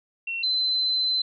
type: tone pair in turn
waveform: sine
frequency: 2721 / 4057 Hz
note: F7 / B7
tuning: -46 / +46 cents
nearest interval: perfect fifth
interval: 692 cents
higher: second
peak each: -27 / -21 dBFS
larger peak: second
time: 0.27-0.43 / 0.43-1.22 s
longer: second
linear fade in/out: 5 ms
effects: none